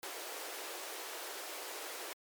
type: high-pass noise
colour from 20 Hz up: pink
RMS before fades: -44 dBFS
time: 0.03-2.13 s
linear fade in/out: 0 ms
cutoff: 340 Hz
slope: 48 dB/octave
effects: MP3 96 kbps